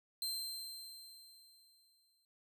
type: tone with exponential decay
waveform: sawtooth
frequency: 4132 Hz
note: C8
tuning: 22 cents flat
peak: -33 dBFS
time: 0.22-2.25 s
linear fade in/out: 1 ms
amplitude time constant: 440 ms
effects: none